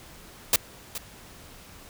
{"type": "noise with echo", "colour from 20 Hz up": "white", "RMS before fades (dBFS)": -19, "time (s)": [0.53, 0.56], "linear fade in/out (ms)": 2, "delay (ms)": 420, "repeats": 1, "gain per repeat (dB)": -14, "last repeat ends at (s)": 0.98, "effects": ["pink hiss -48 dBFS RMS until 1.89 s"]}